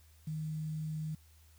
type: tone with quantisation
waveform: sine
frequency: 155.56 Hz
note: D#3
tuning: in tune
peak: -35 dBFS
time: 0.27-1.15 s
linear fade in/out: 5 ms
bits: 10
effects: added 78 Hz sine -59 dBFS peak until 1.58 s + white hiss -67 dBFS RMS until 1.58 s